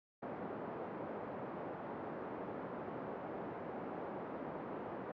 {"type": "band-pass noise", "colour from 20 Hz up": "white", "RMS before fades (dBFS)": -44, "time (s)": [0.22, 5.12], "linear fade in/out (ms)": 10, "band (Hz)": [180, 670], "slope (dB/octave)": 12, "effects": ["low-pass 2000 Hz 12 dB/octave", "MP3 96 kbps"]}